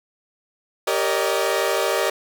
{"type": "chord", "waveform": "sawtooth", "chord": "Eb dominant seventh", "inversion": "first", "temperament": "equal with one note detuned", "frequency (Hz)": [392, 466.2, 569, 622.3], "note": ["G4", "Bb4", "Db5", "Eb5"], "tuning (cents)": [0, 0, 45, 0], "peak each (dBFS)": -21, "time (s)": [0.87, 2.1], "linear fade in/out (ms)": 5, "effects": []}